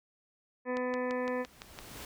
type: harmonic tone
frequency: 250.8 Hz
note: B3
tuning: 27 cents sharp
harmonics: 1 / 2 / 3 / 4 / 5 / 7 / 8 / 9 / 10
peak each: -36 / -33 / -46 / -40 / -50 / -42 / -49 / -51 / -55 dBFS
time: 0.65-1.46 s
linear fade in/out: 50 ms
type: noise with exponential growth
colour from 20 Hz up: pink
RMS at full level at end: -43 dBFS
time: 0.76-2.05 s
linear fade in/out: 2 ms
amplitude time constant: 280 ms
type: click train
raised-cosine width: 0.2 ms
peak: -24 dBFS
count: 7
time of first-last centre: 0.77-1.789 s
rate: 5.89 Hz
effects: none